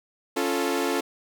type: chord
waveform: sawtooth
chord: Db augmented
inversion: none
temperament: equal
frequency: 277.2 / 349.2 / 440 Hz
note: Db4 / F4 / A4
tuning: 0 / 0 / 0 cents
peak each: -24 dBFS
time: 0.36-1.01 s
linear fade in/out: 10 ms
effects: none